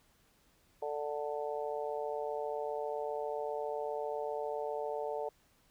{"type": "harmonic tone", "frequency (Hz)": 147.5, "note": "D3", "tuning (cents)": 8, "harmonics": [3, 4, 5, 6], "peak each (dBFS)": [-38, -39, -42, -43], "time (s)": [0.82, 5.29], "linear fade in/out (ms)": 5, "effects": ["pink hiss -69 dBFS RMS until 5.7 s"]}